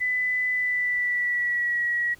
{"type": "tone with pitch glide", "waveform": "sine", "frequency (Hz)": [2000, 1916.3], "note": ["B6", "A#6"], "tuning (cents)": [21, 47], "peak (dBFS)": -22, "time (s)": [0, 2.15], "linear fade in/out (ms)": 20, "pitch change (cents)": -74, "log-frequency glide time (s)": [0.53, 1.83], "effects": ["pink hiss -55 dBFS RMS until 2.19 s"]}